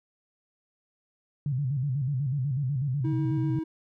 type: tone with vibrato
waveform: sine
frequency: 135.5 Hz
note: C#3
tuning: 39 cents flat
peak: -25 dBFS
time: 1.46-3.59 s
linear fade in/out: 2 ms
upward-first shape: square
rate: 8.1 Hz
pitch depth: 120 cents each way
type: tone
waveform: triangle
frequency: 319.8 Hz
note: D#4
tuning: 48 cents sharp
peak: -27 dBFS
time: 3.04-3.64 s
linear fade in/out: 10 ms
effects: none